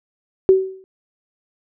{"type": "tone with exponential decay", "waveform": "sine", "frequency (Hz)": 380, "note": "F#4", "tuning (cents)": 46, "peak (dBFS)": -5, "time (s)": [0.49, 0.84], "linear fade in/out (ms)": 0, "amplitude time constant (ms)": 75, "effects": []}